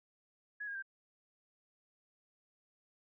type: tone with pitch steps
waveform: sine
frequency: 1680 / 1627.5 / 1576.6 Hz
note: G#6 / G#6 / G6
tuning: +19 / -36 / +9 cents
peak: -39 dBFS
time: 0.6-0.825 s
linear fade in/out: 10 ms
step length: 75 ms
effects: none